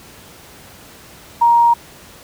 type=tone; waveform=sine; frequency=940 Hz; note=A#5; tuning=14 cents sharp; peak=-8 dBFS; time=1.41-1.74 s; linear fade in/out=10 ms; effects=pink hiss -41 dBFS RMS until 2.23 s + high-pass 60 Hz 12 dB/octave